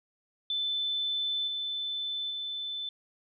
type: tone with level steps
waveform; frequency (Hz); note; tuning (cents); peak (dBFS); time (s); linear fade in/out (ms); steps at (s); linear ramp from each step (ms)
sine; 3520; A7; 0; -28 / -31 / -33; 0.5-2.89; 2; 1.47 / 2.3; 10
effects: none